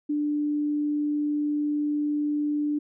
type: tone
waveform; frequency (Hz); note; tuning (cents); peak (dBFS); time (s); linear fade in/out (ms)
sine; 295.6; D4; +11; -23; 0.09-2.79; 10
effects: none